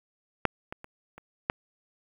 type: clicks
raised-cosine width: 0.5 ms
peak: -6 / -21 / -27 / -30 / -9 dBFS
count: 5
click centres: 0.453 / 0.725 / 0.844 / 1.18 / 1.499 s
effects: 8-bit